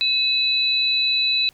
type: tone pair together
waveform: sine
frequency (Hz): 2566 / 3965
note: E7 / B7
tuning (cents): -47 / +6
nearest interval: minor sixth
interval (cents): 753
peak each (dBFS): -23 / -18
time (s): 0.01-1.49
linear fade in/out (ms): 0
effects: pink hiss -56 dBFS RMS until 1.53 s